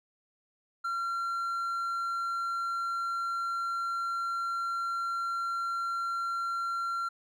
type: tone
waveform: triangle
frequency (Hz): 1370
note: F6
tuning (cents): -34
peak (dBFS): -28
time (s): 0.84-7.09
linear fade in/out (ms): 10
effects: none